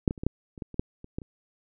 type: clicks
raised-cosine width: 3 ms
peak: -7 / -17 / -30 / -19 / -10 / -30 / -21 / -28 / -11 / -29 / -18 / -30 dBFS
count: 12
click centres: 0.078 / 0.109 / 0.178 / 0.235 / 0.266 / 0.578 / 0.622 / 0.743 / 0.795 / 1.044 / 1.185 / 1.218 s
effects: none